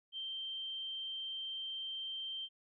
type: tone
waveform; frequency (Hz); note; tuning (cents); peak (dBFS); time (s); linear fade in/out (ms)
sine; 3138; G7; +1; -39; 0.12-2.49; 50
effects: none